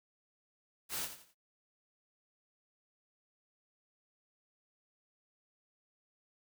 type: noise with echo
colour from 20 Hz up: white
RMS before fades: -38 dBFS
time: 0.89-1.09 s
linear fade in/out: 50 ms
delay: 86 ms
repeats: 3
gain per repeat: -10 dB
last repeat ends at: 1.348 s
effects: noise-tail reverb RT60 0.1 s tail -21 dB re dry